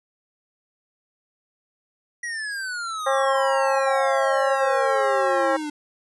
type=exponential sweep; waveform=square; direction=down; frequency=1928 to 293.7 Hz; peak=-28 dBFS; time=2.23-5.7 s; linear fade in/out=5 ms
type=harmonic tone; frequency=270 Hz; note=C#4; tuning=45 cents flat; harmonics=2 / 3 / 4 / 5 / 6 / 7; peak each=-21 / -25 / -27 / -29 / -31 / -32 dBFS; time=3.06-5.57 s; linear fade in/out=10 ms
effects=resampled to 24000 Hz